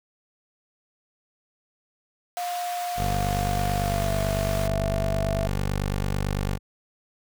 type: high-pass noise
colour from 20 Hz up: pink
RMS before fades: -38 dBFS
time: 2.37-4.67 s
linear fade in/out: 0 ms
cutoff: 940 Hz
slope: 96 dB/octave
type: tone with pitch glide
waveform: sine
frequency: 708 to 660.6 Hz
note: F5 to E5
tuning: +23 to +4 cents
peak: -27 dBFS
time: 2.37-5.47 s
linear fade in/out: 2 ms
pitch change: -119 cents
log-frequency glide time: 3.75-4.18 s
type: tone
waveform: 15% pulse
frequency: 49 Hz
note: G1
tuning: in tune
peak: -18 dBFS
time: 2.96-6.59 s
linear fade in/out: 50 ms
effects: none